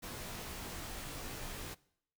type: noise with comb filter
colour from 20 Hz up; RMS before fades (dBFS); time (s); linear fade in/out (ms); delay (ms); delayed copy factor
pink; -44; 0.02-1.75; 20; 19; -0.8
effects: noise-tail reverb RT60 0.7 s tail -22 dB re dry